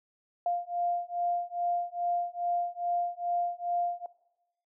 sine beating tone pair, 698.5 / 700.9 Hz, F5 / F5, 0 / +6 cents, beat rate 2.4 Hz, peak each -31 dBFS, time 0.46-4.06 s, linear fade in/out 2 ms, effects noise-tail reverb RT60 1.0 s tail -19 dB re dry

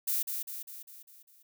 violet noise with echo, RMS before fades -30 dBFS, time 0.07-0.23 s, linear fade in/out 10 ms, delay 200 ms, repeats 6, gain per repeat -5 dB, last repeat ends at 1.43 s, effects none

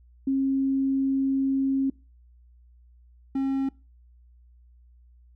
sine / triangle tone pair in turn, 270 / 270 Hz, C#4 / C#4, -45 / -45 cents, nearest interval unison, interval 0 cents, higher neither, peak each -21 dBFS, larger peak neither, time 0.27-1.9 / 3.35-3.69 s, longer first, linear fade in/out 5 ms, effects noise-tail reverb RT60 0.3 s tail -24 dB re dry + added 60 Hz sine -52 dBFS peak until 5.35 s

